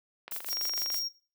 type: click train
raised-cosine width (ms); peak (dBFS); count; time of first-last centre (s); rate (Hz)
0.3; -24; 17; 0.28-0.944; 24.1
type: noise with tremolo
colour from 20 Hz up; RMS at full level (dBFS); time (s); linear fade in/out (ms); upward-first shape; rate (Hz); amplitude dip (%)
violet; -36; 0.31-1.03; 5; square; 6.6; 65
type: tone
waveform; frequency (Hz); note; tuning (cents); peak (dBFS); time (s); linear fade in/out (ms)
triangle; 5580; F8; -2; -30; 0.49-1.09; 20
effects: noise-tail reverb RT60 0.4 s tail -20 dB re dry + high-pass 400 Hz 12 dB/octave